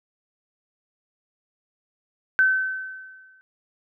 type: tone with exponential decay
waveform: sine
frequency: 1531 Hz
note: G6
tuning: 41 cents flat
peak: -13 dBFS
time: 2.39-3.41 s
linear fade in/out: 0 ms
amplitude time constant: 220 ms
effects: none